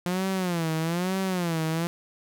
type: tone with vibrato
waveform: sawtooth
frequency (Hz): 174.61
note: F3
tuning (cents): 0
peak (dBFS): -21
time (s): 0.06-1.87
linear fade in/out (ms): 0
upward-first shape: sine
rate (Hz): 1.1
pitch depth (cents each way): 160
effects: none